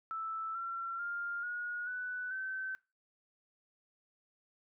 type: tone with pitch steps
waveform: sine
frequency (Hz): 1318.5 / 1359.5 / 1401.8 / 1445.3 / 1490.3 / 1536.6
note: E6 / F6 / F6 / F#6 / F#6 / G6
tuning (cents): 0 / -47 / +6 / -41 / +12 / -35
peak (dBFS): -36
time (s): 0.11-2.75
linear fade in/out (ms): 0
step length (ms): 440
effects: noise-tail reverb RT60 0.3 s tail -22 dB re dry